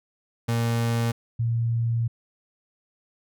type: tone pair in turn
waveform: 35% pulse / sine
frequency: 116.54 / 116.11 Hz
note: A#2 / A#2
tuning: 0 / -6 cents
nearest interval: unison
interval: 6 cents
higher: first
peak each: -20 / -21 dBFS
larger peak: first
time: 0.48-1.12 / 1.39-2.08 s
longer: second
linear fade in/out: 10 ms
effects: none